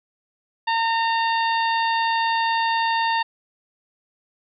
harmonic tone with a mistuned harmonic, 912 Hz, A#5, 38 cents flat, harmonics 1 / 2 / 3 / 4 / 5, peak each -20 / -26 / -30 / -32 / -34 dBFS, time 0.67-3.23 s, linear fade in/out 10 ms, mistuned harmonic 3, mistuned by +21 cents, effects none

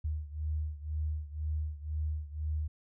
sine beating tone pair, 76 / 78 Hz, D#2 / D#2, -40 / +5 cents, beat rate 2 Hz, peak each -34 / -37 dBFS, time 0.04-2.68 s, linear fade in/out 10 ms, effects none

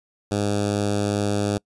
10% pulse tone with notch filter, 102.5 Hz, G#2, 22 cents flat, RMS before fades -23 dBFS, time 0.31-1.58 s, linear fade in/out 5 ms, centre 2000 Hz, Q 0.97, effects noise-tail reverb RT60 0.1 s tail -26 dB re dry + resampled to 24000 Hz

